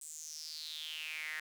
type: tone with high-pass filter sweep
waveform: sawtooth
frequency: 155.56 Hz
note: D#3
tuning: in tune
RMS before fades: -44 dBFS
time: 0.01-1.4 s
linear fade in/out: 5 ms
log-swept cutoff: 8200 to 1800 Hz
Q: 6.8
effects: none